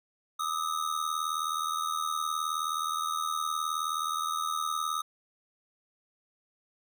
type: ring-modulated tone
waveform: square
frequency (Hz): 1244.5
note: D#6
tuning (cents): 0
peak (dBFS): -27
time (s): 0.39-5.02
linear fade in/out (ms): 10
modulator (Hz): 39.6
effects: none